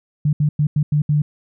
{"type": "tone bursts at uneven times", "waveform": "sine", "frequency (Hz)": 148.6, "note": "D3", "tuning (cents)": 21, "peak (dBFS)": -13, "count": 6, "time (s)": [[0.25, 0.33], [0.4, 0.49], [0.59, 0.67], [0.76, 0.83], [0.92, 1.02], [1.09, 1.22]], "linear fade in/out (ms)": 5, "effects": []}